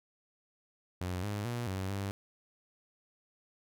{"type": "tone with pitch steps", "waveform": "sawtooth", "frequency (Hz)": [90.5, 103.2, 119.8, 95, 98.8], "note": ["F#2", "G#2", "A#2", "F#2", "G2"], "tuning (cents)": [-38, -10, 48, 46, 14], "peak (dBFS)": -30, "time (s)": [1.01, 2.11], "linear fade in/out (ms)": 0, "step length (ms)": 220, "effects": []}